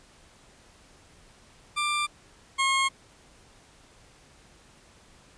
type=tone pair in turn; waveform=20% pulse; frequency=1186 / 1079.4 Hz; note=D6 / C#6; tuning=+17 / -46 cents; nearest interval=major second; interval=163 cents; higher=first; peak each=-20 / -17 dBFS; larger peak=second; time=1.76-2.07 / 2.58-2.89 s; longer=neither; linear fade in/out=20 ms; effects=pink hiss -56 dBFS RMS until 5.37 s + resampled to 22050 Hz